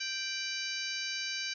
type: harmonic tone with a mistuned harmonic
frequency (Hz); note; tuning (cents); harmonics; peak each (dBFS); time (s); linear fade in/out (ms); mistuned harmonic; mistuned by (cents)
784; G5; 0; 2 / 3 / 4 / 5 / 6 / 7 / 8; -41 / -40 / -43 / -42 / -40 / -43 / -44; 0-1.54; 10; 4; -86
effects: none